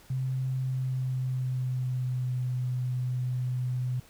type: tone with pitch glide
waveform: sine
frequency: 130.5 to 125.91 Hz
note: C3 to B2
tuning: -4 to +34 cents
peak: -27 dBFS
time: 0.1-4 s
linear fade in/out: 5 ms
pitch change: -62 cents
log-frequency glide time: 0.53-2.42 s
effects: pink hiss -56 dBFS RMS until 4.09 s